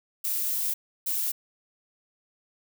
violet noise bursts at uneven times, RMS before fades -28 dBFS, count 2, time 0.24-0.74 / 1.06-1.32 s, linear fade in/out 10 ms, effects none

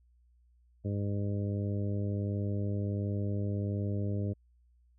harmonic tone, 101.4 Hz, G#2, 41 cents flat, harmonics 1 / 2 / 3 / 4 / 5 / 6, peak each -31 / -37 / -41 / -43 / -45 / -47 dBFS, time 0.84-4.34 s, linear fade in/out 20 ms, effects added 60 Hz sine -62 dBFS peak until 4.98 s

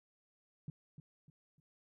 sine tone with echo, 149.1 Hz, D3, 27 cents sharp, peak -39 dBFS, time 0.68-0.7 s, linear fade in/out 2 ms, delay 300 ms, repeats 3, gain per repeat -9 dB, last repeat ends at 1.6 s, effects none

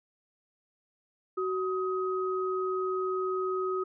sine tone pair together, 374.6 / 1260 Hz, F#4 / D#6, +21 / +21 cents, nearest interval octave + major sixth, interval 2100 cents, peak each -29 / -33 dBFS, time 1.37-3.84 s, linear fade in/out 10 ms, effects none

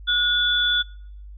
sine tone pair together, 1450 / 3451 Hz, F#6 / A7, -35 / -34 cents, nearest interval octave + minor third, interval 1501 cents, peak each -22 / -19 dBFS, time 0.07-0.83 s, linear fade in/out 20 ms, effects noise-tail reverb RT60 0.8 s tail -26 dB re dry + added 50 Hz sine -37 dBFS peak until 1.37 s

